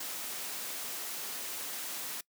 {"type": "noise", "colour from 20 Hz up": "white", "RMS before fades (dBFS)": -39, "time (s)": [0, 2.21], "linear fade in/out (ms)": 5, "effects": ["noise-tail reverb RT60 0.1 s tail -23 dB re dry", "high-pass 200 Hz 12 dB/octave"]}